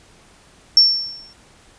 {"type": "tone with exponential decay", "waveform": "sine", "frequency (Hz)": 5440, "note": "F8", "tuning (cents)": -46, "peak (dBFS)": -5, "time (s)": [0.77, 1.33], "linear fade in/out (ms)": 1, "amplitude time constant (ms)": 120, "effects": ["pink hiss -50 dBFS RMS until 1.78 s", "resampled to 22050 Hz"]}